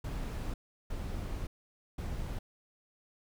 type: noise bursts at uneven times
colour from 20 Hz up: brown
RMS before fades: -37 dBFS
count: 3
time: 0.04-0.54 / 0.9-1.47 / 1.98-2.39 s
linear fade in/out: 5 ms
effects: none